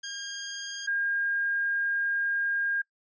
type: tone pair in turn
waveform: 10% pulse / sine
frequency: 1615 / 1615 Hz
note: G#6 / G#6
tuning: -49 / -49 cents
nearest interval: unison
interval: 0 cents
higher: neither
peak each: -25 dBFS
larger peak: neither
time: 0.03-0.87 / 0.87-2.82 s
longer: second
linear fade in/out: 10 ms
effects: noise-tail reverb RT60 0.1 s tail -23 dB re dry + resampled to 16000 Hz